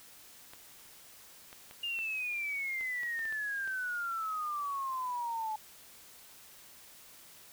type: clicks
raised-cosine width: 0.3 ms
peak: -33 dBFS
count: 10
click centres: 0.535 / 1.529 / 1.711 / 1.989 / 2.81 / 3.033 / 3.192 / 3.254 / 3.325 / 3.676 s
type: exponential sweep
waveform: sine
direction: down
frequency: 2836 to 856 Hz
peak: -33 dBFS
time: 1.83-5.56 s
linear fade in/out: 5 ms
effects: white hiss -55 dBFS RMS until 7.52 s